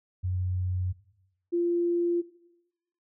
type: tone pair in turn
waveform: sine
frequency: 91.5 / 345.5 Hz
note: F#2 / F4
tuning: -19 / -19 cents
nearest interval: octave + major seventh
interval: 2300 cents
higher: second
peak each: -26 / -23 dBFS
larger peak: second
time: 0.23-0.93 / 1.52-2.22 s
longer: neither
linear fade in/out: 20 ms
effects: noise-tail reverb RT60 0.9 s tail -18 dB re dry